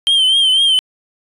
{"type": "tone with vibrato", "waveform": "triangle", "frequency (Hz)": 3136, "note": "G7", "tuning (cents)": 0, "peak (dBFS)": -8, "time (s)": [0.07, 0.79], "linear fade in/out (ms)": 0, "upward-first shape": "triangle", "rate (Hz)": 4, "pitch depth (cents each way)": 72, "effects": ["resampled to 32000 Hz"]}